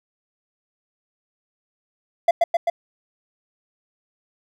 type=tone with echo; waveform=triangle; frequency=681 Hz; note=F5; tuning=44 cents flat; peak=-9 dBFS; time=2.28-2.31 s; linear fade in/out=5 ms; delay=130 ms; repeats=3; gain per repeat=-2 dB; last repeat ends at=2.7 s; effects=none